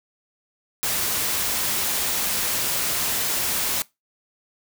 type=noise; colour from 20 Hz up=white; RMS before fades=-24 dBFS; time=0.83-3.82 s; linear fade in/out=0 ms; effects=noise-tail reverb RT60 0.2 s tail -21 dB re dry